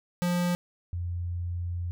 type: tone pair in turn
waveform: square / sine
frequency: 176.2 / 87.39 Hz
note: F3 / F2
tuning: +16 / +2 cents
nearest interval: octave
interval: 1214 cents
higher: first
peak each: -25 / -29 dBFS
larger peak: first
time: 0.22-0.55 / 0.93-1.91 s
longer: second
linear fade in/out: 0 ms
effects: none